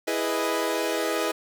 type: chord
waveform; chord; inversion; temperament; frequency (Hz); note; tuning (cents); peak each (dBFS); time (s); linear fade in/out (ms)
sawtooth; E major seventh; none; equal; 329.6 / 415.3 / 493.9 / 622.3; E4 / G#4 / B4 / D#5; 0 / 0 / 0 / 0; -26; 0.07-1.32; 10
effects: none